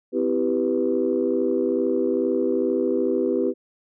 sine chord, C major seventh, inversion none, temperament equal with one note detuned, 256.4 / 329.6 / 392 / 493.9 Hz, C4 / E4 / G4 / B4, -35 / 0 / 0 / 0 cents, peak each -25 / -25 / -23 / -25 dBFS, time 0.12-3.54 s, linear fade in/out 50 ms, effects tanh soft clip ceiling -10 dBFS

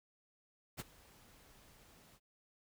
pink noise with ADSR envelope, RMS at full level -42 dBFS, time 0.77-2.2 s, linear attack 29 ms, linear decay 28 ms, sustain -21 dB, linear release 52 ms, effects none

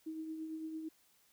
sine tone with tremolo, 317.4 Hz, D#4, 35 cents sharp, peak -38 dBFS, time 0.06-0.89 s, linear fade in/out 10 ms, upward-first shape triangle, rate 8.9 Hz, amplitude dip 45%, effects white hiss -70 dBFS RMS until 1.32 s

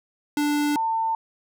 square / sine tone pair in turn, 293.7 / 898.1 Hz, D4 / A5, 0 / +35 cents, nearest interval octave + perfect fifth, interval 1935 cents, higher second, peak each -21 dBFS, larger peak neither, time 0.37-0.76 / 0.76-1.15 s, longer neither, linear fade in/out 2 ms, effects none

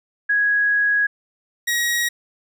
sine / sawtooth tone pair in turn, 1662 / 1898.1 Hz, G#6 / A#6, +1 / +31 cents, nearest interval major second, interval 230 cents, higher second, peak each -15 dBFS, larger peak neither, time 0.29-1.07 / 1.67-2.09 s, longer first, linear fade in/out 10 ms, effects none

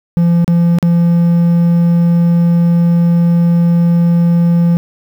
triangle tone with dropouts, 170.9 Hz, F3, 37 cents flat, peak -5 dBFS, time 0.17-4.77 s, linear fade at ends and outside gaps 0 ms, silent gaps 0.445-0.479 / 0.786-0.827 s, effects 7-bit

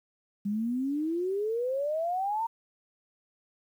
sine exponential sweep, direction up, 198.1 to 932.3 Hz, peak -27 dBFS, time 0.45-2.47 s, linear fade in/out 10 ms, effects 10-bit

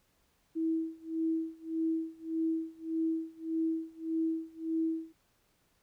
sine tone with tremolo, 324 Hz, E4, 30 cents flat, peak -27 dBFS, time 0.55-5.13 s, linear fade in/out 20 ms, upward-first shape sine, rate 1.7 Hz, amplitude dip 95%, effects pink hiss -72 dBFS RMS until 5.82 s

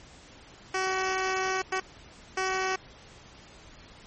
10% pulse tone bursts at uneven times, 377.4 Hz, F#4, 34 cents sharp, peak -18 dBFS, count 3, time 0.74-1.62 / 1.72-1.8 / 2.37-2.76 s, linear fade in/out 5 ms, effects pink hiss -51 dBFS RMS until 4.06 s + MP3 32 kbps

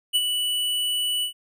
square tone with ADSR envelope, 2960 Hz, F#7, in tune, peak -17 dBFS, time 0.13-1.33 s, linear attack 27 ms, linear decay 41 ms, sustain -6 dB, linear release 100 ms, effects none

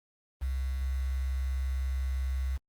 sine tone with quantisation, 65.7 Hz, C2, 8 cents sharp, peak -28 dBFS, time 0.41-2.58 s, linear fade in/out 20 ms, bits 8, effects Opus 32 kbps

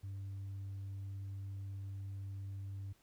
sine tone, 98 Hz, G2, in tune, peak -39 dBFS, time 0.03-2.93 s, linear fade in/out 10 ms, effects tanh soft clip ceiling -40 dBFS + pink hiss -71 dBFS RMS until 3.02 s

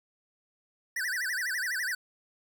square tone with vibrato, 1719 Hz, A6, 41 cents flat, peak -30 dBFS, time 0.96-1.95 s, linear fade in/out 5 ms, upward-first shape sine, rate 12 Hz, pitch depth 250 cents each way, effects 10-bit

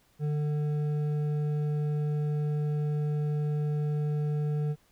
sine tone with hard clipping, 149 Hz, D3, 25 cents sharp, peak -28 dBFS, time 0.19-4.76 s, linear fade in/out 50 ms, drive 7 dB, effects pink hiss -66 dBFS RMS until 4.91 s

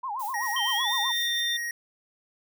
sine tone with vibrato, 932.3 Hz, A#5, in tune, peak -29 dBFS, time 0.03-1.12 s, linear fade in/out 10 ms, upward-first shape sine, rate 7.9 Hz, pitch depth 250 cents each way
violet noise with tremolo, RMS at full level -39 dBFS, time 0.19-1.41 s, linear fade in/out 10 ms, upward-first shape sine, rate 4.2 Hz, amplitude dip 80%
square tone, 1883 Hz, A#6, 17 cents sharp, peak -30 dBFS, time 0.34-1.71 s, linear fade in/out 2 ms
sine tone with pitch glide, 3136 to 3602 Hz, G7 to A7, 0 to +40 cents, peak -26 dBFS, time 0.56-1.57 s, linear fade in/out 5 ms, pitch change +240 cents, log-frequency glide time 0.73-0.9 s
effects none

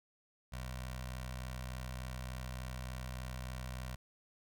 15% pulse tone with notch filter, 63.4 Hz, B1, 46 cents sharp, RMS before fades -43 dBFS, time 0.52-3.96 s, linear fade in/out 10 ms, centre 300 Hz, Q 0.51, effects none

